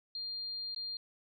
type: tone with dropouts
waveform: sine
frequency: 4200 Hz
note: C8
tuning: 6 cents sharp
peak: -37 dBFS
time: 0.15-0.97 s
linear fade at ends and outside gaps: 2 ms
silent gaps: 0.747-0.762 s
effects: none